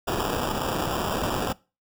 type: noise with sample-and-hold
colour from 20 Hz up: blue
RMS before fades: -27 dBFS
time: 0.07-1.53 s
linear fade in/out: 10 ms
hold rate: 2100 Hz
effects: noise-tail reverb RT60 0.3 s tail -22 dB re dry